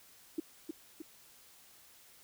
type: tone with echo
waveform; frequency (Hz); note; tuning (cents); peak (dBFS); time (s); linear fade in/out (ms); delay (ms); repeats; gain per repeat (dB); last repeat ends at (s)
sine; 319.1; D#4; +44; -30; 0.38-0.4; 5; 310; 2; -5; 1.02
effects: white hiss -60 dBFS RMS until 2.23 s